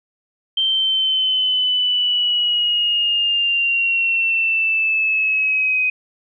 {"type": "linear sweep", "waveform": "sine", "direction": "down", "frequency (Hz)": [3136, 2506], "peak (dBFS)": -15, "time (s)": [0.57, 5.9], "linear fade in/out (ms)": 5, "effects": []}